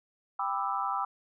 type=chord; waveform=sine; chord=E minor seventh; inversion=first; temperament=just; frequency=791.1 / 988.9 / 1186.7 / 1318.5 Hz; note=G5 / B5 / D6 / E6; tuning=+16 / +2 / +18 / 0 cents; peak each=-34 dBFS; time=0.39-1.05 s; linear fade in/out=5 ms; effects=none

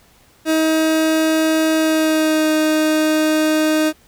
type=tone with pitch glide; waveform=30% pulse; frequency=317.1 to 310.6 Hz; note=D#4 to D#4; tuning=+33 to -3 cents; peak=-11 dBFS; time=0.45-3.93 s; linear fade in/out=50 ms; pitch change=-36 cents; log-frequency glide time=1.76-2.52 s; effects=pink hiss -52 dBFS RMS until 4.07 s

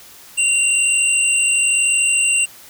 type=tone pair together; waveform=sine; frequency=2767 / 8074 Hz; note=F7 / B8; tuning=-17 / +37 cents; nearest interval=octave + perfect fifth; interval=1854 cents; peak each=-16 dBFS; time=0.37-2.46 s; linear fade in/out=20 ms; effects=white hiss -42 dBFS RMS until 2.69 s

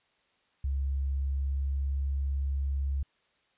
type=tone with pitch glide; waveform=sine; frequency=68.4 to 68.92 Hz; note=C#2 to C#2; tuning=-23 to -9 cents; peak=-27 dBFS; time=0.64-3.03 s; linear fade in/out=5 ms; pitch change=+14 cents; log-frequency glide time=1.05-2.05 s; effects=white hiss -70 dBFS RMS until 3.57 s + resampled to 8000 Hz

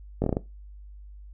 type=slowing click train; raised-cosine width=2 ms; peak=-11 dBFS; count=6; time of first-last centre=0.22-0.369 s; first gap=20 ms; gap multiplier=1.2; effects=noise-tail reverb RT60 0.2 s tail -17 dB re dry + added 50 Hz sine -42 dBFS peak until 1.33 s

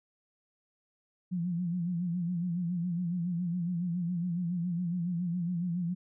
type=tone with vibrato; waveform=sine; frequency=174.61 Hz; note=F3; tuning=in tune; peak=-29 dBFS; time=1.31-5.95 s; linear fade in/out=20 ms; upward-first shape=sine; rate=7.2 Hz; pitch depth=79 cents each way; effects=none

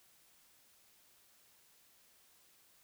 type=silence; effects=white hiss -67 dBFS RMS until 2.83 s

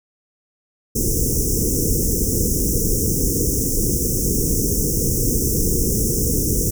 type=band-stop noise; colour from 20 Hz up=pink; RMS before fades=-19 dBFS; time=0.95-6.71 s; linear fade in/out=10 ms; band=490 to 5500 Hz; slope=96 dB/octave; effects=none

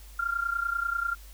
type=tone with amplitude modulation; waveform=sine; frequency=1389 Hz; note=F6; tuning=10 cents flat; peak=-23 dBFS; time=0.19-1.15 s; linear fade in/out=5 ms; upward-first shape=sine; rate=30.2 Hz; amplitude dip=80%; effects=added 50 Hz sine -45 dBFS peak until 1.33 s + white hiss -54 dBFS RMS until 1.33 s

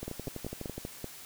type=two click trains; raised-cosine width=2 ms; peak=-23 / -24 dBFS; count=6 / 10; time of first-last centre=0.08-1.043 / 0.03-0.78 s; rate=5.19 / 12 Hz; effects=white hiss -48 dBFS RMS until 1.25 s

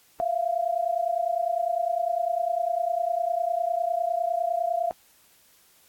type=tone pair together; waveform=sine; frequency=672 / 701.9 Hz; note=E5 / F5; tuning=+33 / +9 cents; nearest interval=minor second; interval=76 cents; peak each=-26 dBFS; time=0.2-4.91 s; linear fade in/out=0 ms; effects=white hiss -59 dBFS RMS until 5.88 s + AAC 64 kbps

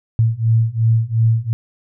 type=beating tone pair; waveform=sine; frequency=111.9 / 114.7 Hz; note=A2 / A#2; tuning=+30 / -28 cents; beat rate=2.8 Hz; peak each=-16 / -15 dBFS; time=0.19-1.53 s; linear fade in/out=0 ms; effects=none

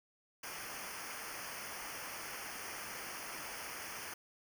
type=noise with comb filter; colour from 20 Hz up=pink; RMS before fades=-45 dBFS; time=0.43-4.14 s; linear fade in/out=5 ms; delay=0.26 ms; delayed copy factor=-0.9; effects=none

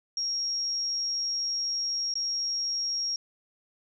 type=tone with dropouts; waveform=sine; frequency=5588 Hz; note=F8; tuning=in tune; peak=-27 dBFS; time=0.17-3.16 s; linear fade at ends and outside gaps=2 ms; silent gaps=2.14-2.154 s; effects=none

